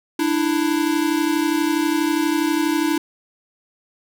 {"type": "tone pair together", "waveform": "square", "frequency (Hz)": [297.3, 329.6], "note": ["D4", "E4"], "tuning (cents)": [21, 0], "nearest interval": "major second", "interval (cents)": 179, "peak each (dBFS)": -21, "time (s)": [0.19, 2.98], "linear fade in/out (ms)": 5, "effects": []}